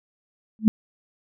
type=tone with exponential growth; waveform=sine; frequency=218 Hz; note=A3; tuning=16 cents flat; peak=-8 dBFS; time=0.59-0.68 s; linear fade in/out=0 ms; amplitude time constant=18 ms; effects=none